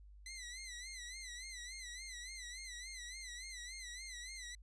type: tone with vibrato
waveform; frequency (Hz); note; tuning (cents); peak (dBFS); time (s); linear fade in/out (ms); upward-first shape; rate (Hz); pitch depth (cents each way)
15% pulse; 2016; B6; +35; -40; 0.26-4.55; 2; sine; 3.5; 96
effects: added 50 Hz sine -55 dBFS peak until 4.62 s + resampled to 22050 Hz